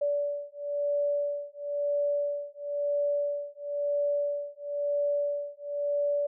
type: beating tone pair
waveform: sine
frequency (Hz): 577 / 577.99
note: D5 / D5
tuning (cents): -31 / -28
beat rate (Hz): 0.99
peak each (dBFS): -30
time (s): 0.01-6.27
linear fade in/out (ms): 10
effects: none